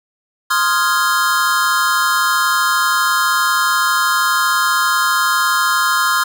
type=chord; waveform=square; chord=F minor seventh; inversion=second; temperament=equal; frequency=1046.5 / 1244.5 / 1396.9 / 1661.2 Hz; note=C6 / Eb6 / F6 / Ab6; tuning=0 / 0 / 0 / 0 cents; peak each=-19 / -20 / -18 / -22 dBFS; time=0.5-6.24 s; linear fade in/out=10 ms; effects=none